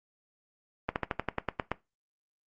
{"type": "slowing click train", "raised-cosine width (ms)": 0.5, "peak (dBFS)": -13, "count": 10, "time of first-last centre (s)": [0.89, 1.716], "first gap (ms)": 69, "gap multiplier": 1.07, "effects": ["noise-tail reverb RT60 0.2 s tail -17 dB re dry", "Opus 32 kbps"]}